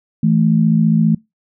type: tone pair together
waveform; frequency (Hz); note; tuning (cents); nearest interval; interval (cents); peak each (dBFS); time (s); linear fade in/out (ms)
sine; 164.1 / 219; E3 / A3; -8 / -8; perfect fourth; 500; -13; 0.23-1.15; 5
effects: noise-tail reverb RT60 0.2 s tail -24 dB re dry